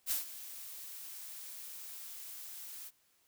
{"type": "noise with ADSR envelope", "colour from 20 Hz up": "blue", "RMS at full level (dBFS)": -32, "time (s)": [0.06, 2.91], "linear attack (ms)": 52, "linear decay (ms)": 130, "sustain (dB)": -15, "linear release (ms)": 37, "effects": ["white hiss -72 dBFS RMS until 3.27 s"]}